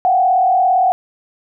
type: tone with frequency modulation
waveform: sine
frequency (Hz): 740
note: F#5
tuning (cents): 0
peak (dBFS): -10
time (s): 0.05-0.92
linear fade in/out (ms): 0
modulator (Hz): 37.6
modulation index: 0.88
effects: none